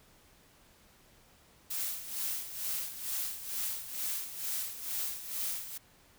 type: noise with tremolo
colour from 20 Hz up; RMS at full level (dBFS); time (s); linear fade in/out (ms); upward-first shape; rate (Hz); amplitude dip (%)
blue; -34; 1.7-5.78; 10; sine; 2.2; 70
effects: pink hiss -62 dBFS RMS until 6.18 s